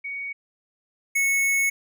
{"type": "tone pair in turn", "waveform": ["sine", "square"], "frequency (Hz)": [2239, 2203], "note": ["C#7", "C#7"], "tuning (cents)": [17, -11], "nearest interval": "unison", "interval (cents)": 28, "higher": "first", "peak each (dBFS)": [-29, -20], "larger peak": "second", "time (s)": [[0.04, 0.33], [1.15, 1.7]], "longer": "second", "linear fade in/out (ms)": 10, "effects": []}